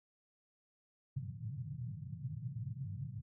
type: band-pass noise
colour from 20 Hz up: white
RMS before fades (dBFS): -43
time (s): 1.16-3.22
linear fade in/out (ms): 10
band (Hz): 100 to 150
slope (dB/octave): 48
effects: none